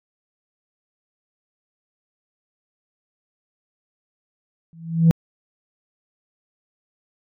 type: tone with exponential growth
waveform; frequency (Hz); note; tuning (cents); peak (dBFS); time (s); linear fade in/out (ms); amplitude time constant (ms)
sine; 164.81; E3; 0; -5; 4.73-5.11; 0; 82
effects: tanh soft clip ceiling -7 dBFS